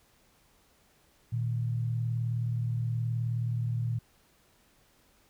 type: tone pair together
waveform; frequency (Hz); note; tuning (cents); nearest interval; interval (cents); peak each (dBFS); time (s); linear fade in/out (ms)
sine; 116.54 / 155.56; A#2 / D#3; 0 / 0; perfect fourth; 500; -28 / -37; 1.32-3.99; 10
effects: pink hiss -65 dBFS RMS until 5.29 s